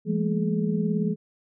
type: tone cluster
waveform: sine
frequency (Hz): 168.7 / 205.7 / 224.3 / 423.7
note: E3 / G#3 / A3 / G#4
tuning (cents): +40 / -16 / +34 / +35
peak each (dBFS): -26 / -26 / -30 / -31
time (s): 0.05-1.16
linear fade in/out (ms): 50
effects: none